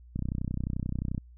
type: click train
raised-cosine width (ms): 5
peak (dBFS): -19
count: 33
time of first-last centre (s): 0.16-1.179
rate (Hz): 31.4
effects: added 60 Hz sine -49 dBFS peak until 1.37 s